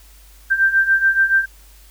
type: beating tone pair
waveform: sine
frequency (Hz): 1568 / 1575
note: G6 / G6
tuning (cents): 0 / +8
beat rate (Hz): 7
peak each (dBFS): -18 / -14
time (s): 0.5-1.46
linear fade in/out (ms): 20
effects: added 50 Hz sine -44 dBFS peak until 1.9 s + white hiss -50 dBFS RMS until 1.9 s